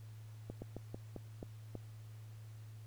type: slowing click train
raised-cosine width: 2 ms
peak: -30 dBFS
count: 7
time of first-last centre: 0.5-1.753 s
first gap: 120 ms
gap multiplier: 1.22
effects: added 109 Hz sine -49 dBFS peak until 2.86 s + pink hiss -66 dBFS RMS until 2.86 s